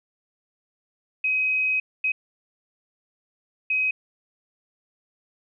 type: tone bursts at uneven times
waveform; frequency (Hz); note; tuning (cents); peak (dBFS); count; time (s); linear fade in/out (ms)
sine; 2529; D#7; +28; -20; 3; 1.24-1.8 / 2.04-2.12 / 3.7-3.91; 5
effects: none